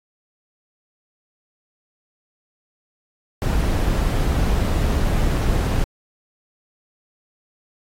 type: noise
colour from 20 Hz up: brown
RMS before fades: -19 dBFS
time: 3.42-5.84 s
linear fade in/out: 0 ms
effects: AAC 48 kbps